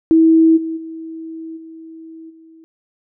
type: tone with level steps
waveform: sine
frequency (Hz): 324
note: E4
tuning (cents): -30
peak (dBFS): -7 / -20 / -27 / -33 / -41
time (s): 0.11-2.64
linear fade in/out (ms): 0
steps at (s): 0.56 / 0.76 / 1.56 / 2.29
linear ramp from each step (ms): 20
effects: none